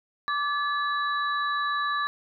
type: tone cluster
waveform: sine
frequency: 1166 / 1714 / 3932 Hz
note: D6 / A6 / B7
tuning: -13 / -46 / -8 cents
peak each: -26 / -30 / -35 dBFS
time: 0.28-2.07 s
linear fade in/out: 0 ms
effects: none